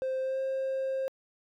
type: tone with pitch glide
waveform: triangle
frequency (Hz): 523.3 to 531.8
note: C5 to C5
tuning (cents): 0 to +28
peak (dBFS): -26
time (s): 0.02-1.08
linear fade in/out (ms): 0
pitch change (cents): +28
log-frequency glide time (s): 0.21-0.4
effects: tanh soft clip ceiling -23 dBFS